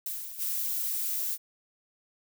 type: noise with exponential decay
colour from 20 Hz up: violet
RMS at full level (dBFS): -33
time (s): 0.06-1.26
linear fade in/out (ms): 2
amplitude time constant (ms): 260
type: noise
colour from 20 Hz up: violet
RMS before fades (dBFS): -31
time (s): 0.37-1.38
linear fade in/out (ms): 50
effects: none